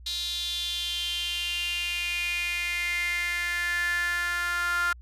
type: tone with high-pass filter sweep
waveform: sawtooth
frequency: 349.2 Hz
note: F4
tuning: in tune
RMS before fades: -29 dBFS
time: 0.06-4.93 s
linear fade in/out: 5 ms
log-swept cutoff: 3900 to 1400 Hz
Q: 7.3
effects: added 60 Hz sine -44 dBFS peak until 5.01 s + resampled to 32000 Hz